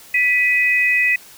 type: tone pair together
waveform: sine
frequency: 1975.5 / 2517 Hz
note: B6 / D#7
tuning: 0 / +19 cents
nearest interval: major third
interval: 419 cents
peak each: -16 dBFS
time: 0.14-1.16 s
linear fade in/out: 5 ms
effects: white hiss -43 dBFS RMS until 1.37 s